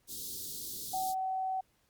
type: band-stop noise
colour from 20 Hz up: white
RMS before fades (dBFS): -41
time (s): 0.07-1.15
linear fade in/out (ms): 50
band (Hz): 450 to 3600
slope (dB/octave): 48
type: tone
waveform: sine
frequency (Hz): 757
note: F#5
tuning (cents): +39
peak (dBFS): -31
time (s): 0.93-1.61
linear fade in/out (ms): 10
effects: pink hiss -72 dBFS RMS until 1.89 s + Opus 48 kbps